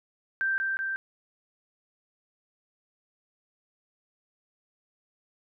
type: tone with echo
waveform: sine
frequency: 1568 Hz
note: G6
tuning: in tune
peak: -24 dBFS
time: 0.41-0.58 s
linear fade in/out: 0 ms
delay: 190 ms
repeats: 2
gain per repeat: -2 dB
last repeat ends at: 0.96 s
effects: none